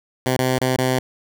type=tone with dropouts; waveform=10% pulse; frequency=128.6 Hz; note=C3; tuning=30 cents flat; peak=-9 dBFS; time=0.26-0.99 s; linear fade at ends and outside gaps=2 ms; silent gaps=0.367-0.39 / 0.587-0.614 / 0.764-0.785 s; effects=none